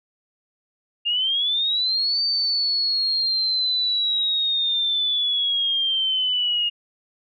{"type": "linear two-way sweep", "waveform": "sine", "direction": "up then down", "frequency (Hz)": [2794, 4600, 2847], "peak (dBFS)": -19, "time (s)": [1.05, 6.7], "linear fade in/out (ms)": 20, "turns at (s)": 2.22, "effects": []}